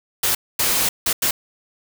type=noise bursts at uneven times; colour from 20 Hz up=white; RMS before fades=-19 dBFS; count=4; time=0.23-0.35 / 0.59-0.89 / 1.06-1.13 / 1.22-1.31 s; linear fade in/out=5 ms; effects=none